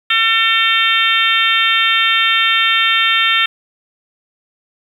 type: harmonic tone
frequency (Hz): 450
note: A4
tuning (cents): +39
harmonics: 3 / 4 / 5 / 6 / 7 / 8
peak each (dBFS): -18 / -18 / -18 / -18 / -18 / -18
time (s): 0.1-3.46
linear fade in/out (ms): 5
effects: 7-bit